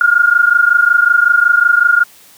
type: tone pair together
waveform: sine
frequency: 1405 / 1430.4 Hz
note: F6 / F6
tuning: +10 / +41 cents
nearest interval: unison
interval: 31 cents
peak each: -10 dBFS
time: 0.01-2.04 s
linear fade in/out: 2 ms
effects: white hiss -43 dBFS RMS until 2.37 s + high-pass 80 Hz 12 dB/octave